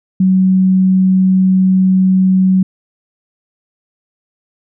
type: tone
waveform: sine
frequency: 187.6 Hz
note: F#3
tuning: 24 cents sharp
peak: -7 dBFS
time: 0.2-2.63 s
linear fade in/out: 5 ms
effects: none